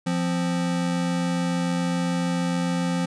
square tone pair together, 174.6 / 261.6 Hz, F3 / C4, 0 / 0 cents, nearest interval perfect fifth, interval 700 cents, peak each -24 / -29 dBFS, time 0.06-3.06 s, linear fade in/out 10 ms, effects resampled to 22050 Hz

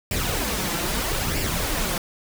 pink noise with flanger, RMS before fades -25 dBFS, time 0.11-1.98 s, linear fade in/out 2 ms, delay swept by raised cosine 0.39 to 5.89 ms, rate 0.78 Hz, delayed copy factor +0.55, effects none

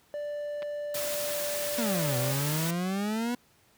triangle tone with pitch glide, 587.3 to 582.6 Hz, D5 to D5, 0 to -14 cents, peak -30 dBFS, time 0.14-2.32 s, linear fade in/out 0 ms, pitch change -14 cents, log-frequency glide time 1.13-2.15 s
clicks, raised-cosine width 0.3 ms, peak -26 dBFS, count 2, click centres 0.622 / 0.628 s
white noise, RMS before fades -34 dBFS, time 0.94-2.71 s, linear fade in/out 5 ms
40% pulse exponential two-way sweep, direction down then up, 246.9 to 123.47 to 246.9 Hz, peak -27 dBFS, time 1.78-3.35 s, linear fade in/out 5 ms, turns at 2.17 s
effects pink hiss -63 dBFS RMS until 3.77 s + high-pass 80 Hz 12 dB/octave

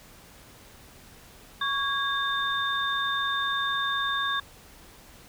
sine tone cluster, 1118 / 1640 / 3612 Hz, C#6 / G#6 / A7, +14 / -22 / +45 cents, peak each -29 / -29 / -30 dBFS, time 1.61-4.4 s, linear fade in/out 5 ms, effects pink hiss -51 dBFS RMS until 5.28 s

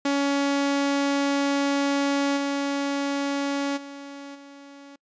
sawtooth tone with level steps, 280.7 Hz, C#4, 22 cents sharp, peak -17 / -20 / -33 / -39 dBFS, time 0.05-4.96 s, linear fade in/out 5 ms, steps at 2.36 / 3.76 / 4.34 s, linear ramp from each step 20 ms, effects noise-tail reverb RT60 0.1 s tail -26 dB re dry + resampled to 16000 Hz

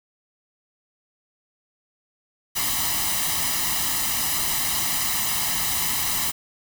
white noise with comb filter, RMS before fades -24 dBFS, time 2.55-6.32 s, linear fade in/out 20 ms, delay 1 ms, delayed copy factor +0.7, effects none

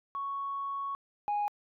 sine tone pair in turn, 1110 / 826.3 Hz, C#6 / G#5, +2 / -9 cents, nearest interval perfect fourth, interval 511 cents, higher first, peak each -32 / -26 dBFS, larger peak second, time 0.15-0.95 / 1.28-1.48 s, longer first, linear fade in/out 0 ms, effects tanh soft clip ceiling -26 dBFS

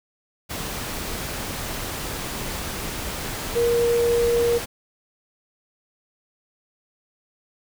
sine tone in noise, 471.9 Hz, A#4, 21 cents sharp, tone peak -17 dBFS, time 3.55-4.59 s, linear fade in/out 20 ms, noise pink, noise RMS -30 dBFS, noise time 0.49-4.66 s, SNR +10 dB, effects none

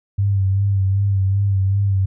sine tone with vibrato, 98 Hz, G2, in tune, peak -14 dBFS, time 0.18-2.06 s, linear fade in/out 10 ms, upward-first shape sine, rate 2.6 Hz, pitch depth 42 cents each way, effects none

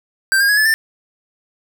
square tone with pitch steps, 1568 / 1619.5 / 1672.8 / 1727.8 / 1784.6 Hz, G6 / G#6 / G#6 / A6 / A6, 0 / -44 / +12 / -32 / +24 cents, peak -12 dBFS, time 0.32-0.74 s, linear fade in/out 0 ms, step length 84 ms, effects none

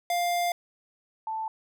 square / sine tone pair in turn, 700 / 881.9 Hz, F5 / A5, +4 / +4 cents, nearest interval major third, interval 400 cents, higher second, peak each -25 / -29 dBFS, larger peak first, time 0.1-0.52 / 1.27-1.48 s, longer first, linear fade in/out 2 ms, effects none

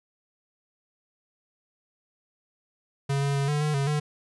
square tone with pitch steps, 139.1 / 140.4 / 139.2 / 147.9 / 150.9 / 138.6 / 149.6 Hz, C#3 / C#3 / C#3 / D3 / D3 / C#3 / D3, +6 / +22 / +8 / +13 / +47 / 0 / +32 cents, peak -24 dBFS, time 3.09-4 s, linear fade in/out 10 ms, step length 130 ms, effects resampled to 24000 Hz + 11-bit

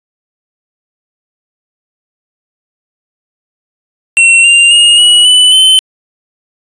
square tone with pitch steps, 2720 / 2785 / 2852 / 2920 / 2990 / 3062 Hz, F7 / F7 / F7 / F#7 / F#7 / G7, -46 / -5 / +36 / -24 / +17 / -41 cents, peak -3 dBFS, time 4.17-5.79 s, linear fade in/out 0 ms, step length 270 ms, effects resampled to 22050 Hz

